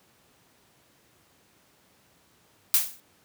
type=noise with exponential decay; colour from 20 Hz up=blue; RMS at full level=-17 dBFS; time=2.74-3 s; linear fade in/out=0 ms; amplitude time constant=56 ms; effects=pink hiss -62 dBFS RMS until 3.24 s + high-pass 100 Hz 12 dB/octave